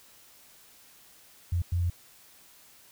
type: tone bursts at uneven times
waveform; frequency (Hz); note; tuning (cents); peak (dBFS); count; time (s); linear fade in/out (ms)
sine; 87.3; F2; 0; -24; 2; 1.52-1.62 / 1.72-1.9; 5
effects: white hiss -56 dBFS RMS until 2.91 s